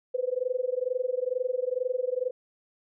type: tone with amplitude modulation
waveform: sine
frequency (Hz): 505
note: B4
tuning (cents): +39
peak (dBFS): -22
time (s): 0.14-2.31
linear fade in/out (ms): 10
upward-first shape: sine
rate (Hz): 22.2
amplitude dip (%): 95
effects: none